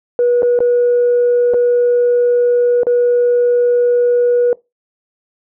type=tone with dropouts; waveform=sine; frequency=484.9 Hz; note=B4; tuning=32 cents flat; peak=-8 dBFS; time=0.19-4.53 s; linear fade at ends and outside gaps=1 ms; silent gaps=0.422-0.43 / 0.59-0.604 / 1.537-1.542 / 2.833-2.868 s; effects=noise-tail reverb RT60 0.2 s tail -21 dB re dry + tanh soft clip ceiling -6 dBFS